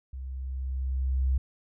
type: tone with level ramp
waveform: sine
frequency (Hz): 65.41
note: C2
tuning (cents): 0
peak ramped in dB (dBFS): -35 to -21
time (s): 0.13-1.38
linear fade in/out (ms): 5
effects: none